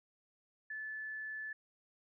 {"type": "tone", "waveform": "sine", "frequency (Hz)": 1738, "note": "A6", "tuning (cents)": -22, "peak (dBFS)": -40, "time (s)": [0.7, 1.53], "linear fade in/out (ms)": 5, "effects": []}